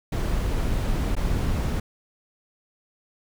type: noise with dropouts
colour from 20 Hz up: brown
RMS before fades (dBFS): -24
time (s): 0.12-1.8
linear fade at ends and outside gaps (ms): 5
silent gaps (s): 1.153-1.165
effects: none